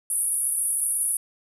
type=band-pass noise; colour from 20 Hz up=white; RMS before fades=-25 dBFS; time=0.1-1.17 s; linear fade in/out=2 ms; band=9500 to 11000 Hz; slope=96 dB/octave; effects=none